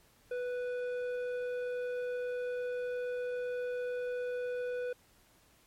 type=tone with tanh clipping; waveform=sine; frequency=493.9 Hz; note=B4; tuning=in tune; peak=-35 dBFS; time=0.31-4.93 s; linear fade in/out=5 ms; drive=10 dB; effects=pink hiss -65 dBFS RMS until 5.66 s + MP3 64 kbps